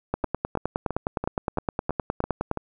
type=two click trains; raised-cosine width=1 ms; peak=-10 / -14 dBFS; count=24 / 8; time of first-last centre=0.14-2.514 / 0.24-2.573 s; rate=9.69 / 3 Hz; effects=none